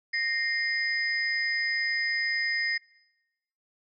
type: tone cluster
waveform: sine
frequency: 1851 / 2102 / 5020 Hz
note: A#6 / C7 / D#8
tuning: -13 / +7 / +15 cents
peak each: -28 / -30 / -34 dBFS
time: 0.13-2.78 s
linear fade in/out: 10 ms
effects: noise-tail reverb RT60 1.0 s tail -23 dB re dry